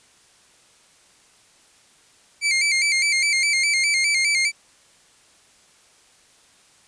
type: tone with vibrato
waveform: sawtooth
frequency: 2217 Hz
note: C#7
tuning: in tune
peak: -14 dBFS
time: 2.41-4.52 s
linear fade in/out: 50 ms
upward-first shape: square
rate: 4.9 Hz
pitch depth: 72 cents each way
effects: white hiss -55 dBFS RMS until 6.87 s + resampled to 22050 Hz